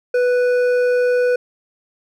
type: tone with hard clipping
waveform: triangle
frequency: 493.9 Hz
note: B4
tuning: in tune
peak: -15 dBFS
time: 0.14-1.36 s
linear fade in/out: 5 ms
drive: 11 dB
effects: none